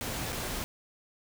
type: noise with dropouts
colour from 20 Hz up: pink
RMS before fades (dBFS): -35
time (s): 0.01-0.64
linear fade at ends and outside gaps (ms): 0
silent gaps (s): 0.323-0.328
effects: none